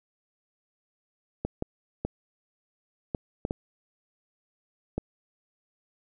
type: clicks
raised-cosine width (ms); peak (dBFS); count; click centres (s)
2; -15; 7; 1.45 / 1.624 / 2.05 / 3.148 / 3.451 / 3.509 / 4.98
effects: none